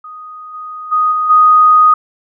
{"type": "tone with level steps", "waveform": "sine", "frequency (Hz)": 1244.5, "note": "D#6", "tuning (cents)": 0, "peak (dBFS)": [-28, -24, -9, -12, -4], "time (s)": [0.04, 1.94], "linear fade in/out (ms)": 5, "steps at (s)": [0.53, 0.91, 1.11, 1.29], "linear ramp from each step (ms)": 20, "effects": []}